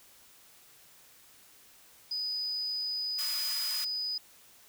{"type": "tone", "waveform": "sine", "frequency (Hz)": 4977, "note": "D#8", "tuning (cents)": 0, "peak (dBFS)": -31, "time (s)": [2.11, 4.18], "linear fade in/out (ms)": 5}
{"type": "high-pass noise", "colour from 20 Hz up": "white", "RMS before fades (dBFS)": -38, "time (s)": [3.18, 3.85], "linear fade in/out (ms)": 10, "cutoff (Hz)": 1000, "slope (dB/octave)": 24}
{"effects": ["white hiss -58 dBFS RMS until 4.68 s"]}